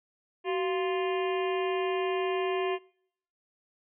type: harmonic tone with a mistuned harmonic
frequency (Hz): 349.2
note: F4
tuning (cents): 0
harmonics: 1 / 2 / 3 / 5 / 6 / 7 / 8 / 9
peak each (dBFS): -28 / -35 / -36 / -42 / -44 / -42 / -43 / -48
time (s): 0.44-2.79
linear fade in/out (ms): 50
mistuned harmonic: 1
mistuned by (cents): +130
effects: noise-tail reverb RT60 0.7 s tail -25 dB re dry